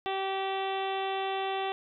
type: harmonic tone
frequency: 386.4 Hz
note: G4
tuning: 25 cents flat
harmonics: 1 / 2 / 3 / 4 / 5 / 6 / 7 / 8 / 9 / 10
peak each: -34 / -32 / -40 / -47 / -43 / -47 / -42 / -46 / -43 / -55 dBFS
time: 0.06-1.72 s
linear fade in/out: 0 ms
effects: none